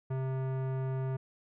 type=tone with tanh clipping; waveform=sine; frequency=131.8 Hz; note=C3; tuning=13 cents sharp; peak=-33 dBFS; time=0.1-1.17 s; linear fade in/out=10 ms; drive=18 dB; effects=none